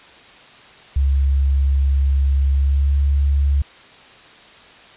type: tone with pitch glide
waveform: sine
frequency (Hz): 68.6 to 70.24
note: C#2 to C#2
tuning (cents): -17 to +23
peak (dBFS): -13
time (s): 0.96-3.62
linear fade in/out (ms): 5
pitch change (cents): +40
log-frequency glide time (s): 2.49-2.99
effects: white hiss -44 dBFS RMS until 4.96 s + resampled to 8000 Hz